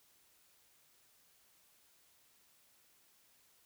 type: silence
effects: white hiss -69 dBFS RMS until 3.65 s